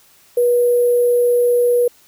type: tone with sample-and-hold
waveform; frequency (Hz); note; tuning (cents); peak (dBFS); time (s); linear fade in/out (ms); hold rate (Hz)
sine; 485.2; B4; -31; -11; 0.37-1.88; 5; 11025
effects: white hiss -51 dBFS RMS until 2.07 s